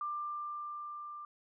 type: tone with level ramp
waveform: sine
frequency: 1188 Hz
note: D6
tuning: 20 cents sharp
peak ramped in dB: -34 to -43 dBFS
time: 0.01-1.25 s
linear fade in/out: 2 ms
effects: none